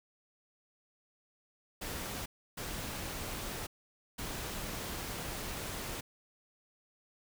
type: noise bursts at uneven times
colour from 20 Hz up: pink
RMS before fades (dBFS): -40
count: 3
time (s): 1.81-2.26 / 2.57-3.67 / 4.18-6.01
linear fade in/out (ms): 10
effects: none